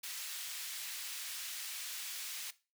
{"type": "high-pass noise", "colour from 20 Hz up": "pink", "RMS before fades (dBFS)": -43, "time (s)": [0.03, 2.51], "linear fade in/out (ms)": 10, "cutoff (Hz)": 2600, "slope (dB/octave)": 12, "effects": ["noise-tail reverb RT60 0.3 s tail -17 dB re dry"]}